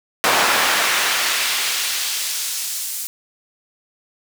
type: noise with high-pass filter sweep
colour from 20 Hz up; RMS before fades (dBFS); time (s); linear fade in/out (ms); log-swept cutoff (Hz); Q
brown; -20; 0.24-3.07; 0; 900 to 8700; 0.75
effects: none